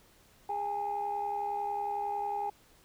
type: tone cluster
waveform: sine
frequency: 410.7 / 816 / 887 Hz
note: G#4 / G#5 / A5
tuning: -19 / -31 / +14 cents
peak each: -40 / -31 / -40 dBFS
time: 0.49-2.5 s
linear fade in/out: 5 ms
effects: tanh soft clip ceiling -25 dBFS + pink hiss -62 dBFS RMS until 2.84 s

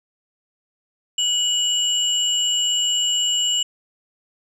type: tone pair together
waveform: sine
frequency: 2929 / 7368 Hz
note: F#7 / A#8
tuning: -18 / -21 cents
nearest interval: octave + major third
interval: 1597 cents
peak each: -18 / -23 dBFS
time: 1.18-3.63 s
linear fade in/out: 5 ms
effects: tanh soft clip ceiling -10 dBFS

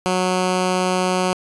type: tone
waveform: 10% pulse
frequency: 183.7 Hz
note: F#3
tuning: 12 cents flat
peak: -9 dBFS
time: 0.06-1.33 s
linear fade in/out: 0 ms
effects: resampled to 24000 Hz

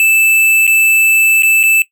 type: tone with dropouts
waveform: square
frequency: 2637 Hz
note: E7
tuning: in tune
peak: -8 dBFS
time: 0-1.82 s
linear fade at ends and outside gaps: 1 ms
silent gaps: 0.668-0.676 / 1.423-1.432 / 1.631-1.636 s
effects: noise-tail reverb RT60 0.1 s tail -17 dB re dry

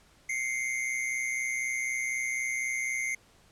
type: tone pair together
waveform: square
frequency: 2093 / 2217 Hz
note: C7 / C#7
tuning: 0 / 0 cents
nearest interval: minor second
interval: 100 cents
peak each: -31 / -36 dBFS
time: 0.29-3.15 s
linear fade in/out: 5 ms
effects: pink hiss -61 dBFS RMS until 3.51 s + low-pass 10000 Hz 12 dB/octave

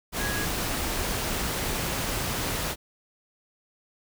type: tone in noise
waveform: sine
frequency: 1657 Hz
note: G#6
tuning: 4 cents flat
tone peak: -32 dBFS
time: 0.17-0.47 s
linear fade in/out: 50 ms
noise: pink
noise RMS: -29 dBFS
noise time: 0.12-2.76 s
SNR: -6 dB
effects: none

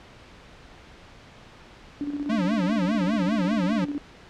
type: tone with tremolo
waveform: sine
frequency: 289.2 Hz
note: D4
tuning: 27 cents flat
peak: -25 dBFS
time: 2.01-3.98 s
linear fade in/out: 0 ms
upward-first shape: square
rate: 16 Hz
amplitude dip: 55%
type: tone with vibrato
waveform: square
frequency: 200 Hz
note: G3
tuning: 35 cents sharp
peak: -23 dBFS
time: 2.29-3.85 s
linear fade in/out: 10 ms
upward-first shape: sine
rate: 5 Hz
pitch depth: 230 cents each way
effects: pink hiss -48 dBFS RMS until 4.29 s + low-pass 4000 Hz 12 dB/octave

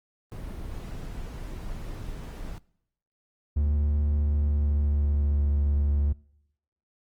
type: noise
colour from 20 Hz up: brown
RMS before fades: -36 dBFS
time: 0.32-2.58 s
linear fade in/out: 0 ms
type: tone with pitch glide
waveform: triangle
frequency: 73.42 to 71.99 Hz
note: D2 to D2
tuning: 0 to -34 cents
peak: -19 dBFS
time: 3.56-6.13 s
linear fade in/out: 10 ms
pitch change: -34 cents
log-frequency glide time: 4.22-5.48 s
effects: noise-tail reverb RT60 0.8 s tail -24 dB re dry + Opus 24 kbps

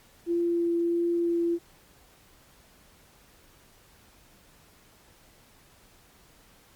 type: tone with vibrato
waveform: sine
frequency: 341.6 Hz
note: F4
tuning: 38 cents flat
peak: -23 dBFS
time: 0.26-1.59 s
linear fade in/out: 50 ms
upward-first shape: triangle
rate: 1.5 Hz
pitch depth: 9 cents each way
effects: pink hiss -58 dBFS RMS until 6.75 s + Opus 48 kbps

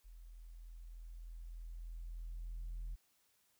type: tone with level ramp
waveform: sine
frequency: 41.65 Hz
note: E1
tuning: 19 cents sharp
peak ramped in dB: -52 to -38 dBFS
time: 0.04-2.96 s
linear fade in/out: 20 ms
effects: tanh soft clip ceiling -39 dBFS + white hiss -75 dBFS RMS until 3.59 s

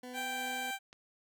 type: tone with tremolo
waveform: 20% pulse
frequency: 250 Hz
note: B3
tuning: 21 cents sharp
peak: -38 dBFS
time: 0.03-0.71 s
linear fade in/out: 5 ms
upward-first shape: sine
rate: 2.8 Hz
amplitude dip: 25%
type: tone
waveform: 15% pulse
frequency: 784 Hz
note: G5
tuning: in tune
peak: -29 dBFS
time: 0.13-0.79 s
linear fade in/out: 50 ms
type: clicks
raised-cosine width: 0.2 ms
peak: -42 / -35 dBFS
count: 2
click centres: 0.535 / 0.929 s
effects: none

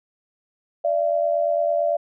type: tone pair together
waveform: sine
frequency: 587.3 / 676.2 Hz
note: D5 / E5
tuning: 0 / +44 cents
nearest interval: major second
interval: 244 cents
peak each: -21 dBFS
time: 0.84-1.97 s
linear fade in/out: 10 ms
effects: none

